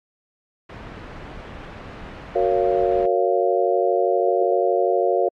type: noise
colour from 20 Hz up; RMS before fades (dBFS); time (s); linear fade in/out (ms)
pink; -36; 0.69-3.06; 5
type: chord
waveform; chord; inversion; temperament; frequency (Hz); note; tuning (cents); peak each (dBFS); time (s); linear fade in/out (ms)
sine; Gb major seventh; none; just; 370 / 462.5 / 555 / 693.7; Gb4 / Bb4 / Db5 / F5; 0 / -14 / +2 / -12; -22; 2.35-5.29; 10
effects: low-pass 2000 Hz 12 dB/octave + AAC 48 kbps